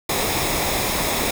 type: noise with comb filter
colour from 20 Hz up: pink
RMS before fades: -22 dBFS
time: 0.09-1.31 s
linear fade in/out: 5 ms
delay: 0.67 ms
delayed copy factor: -0.5
effects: none